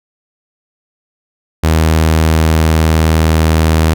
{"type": "tone", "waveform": "sawtooth", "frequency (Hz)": 79.7, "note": "D#2", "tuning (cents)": 42, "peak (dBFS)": -4, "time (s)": [1.63, 3.94], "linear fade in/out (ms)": 10, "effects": []}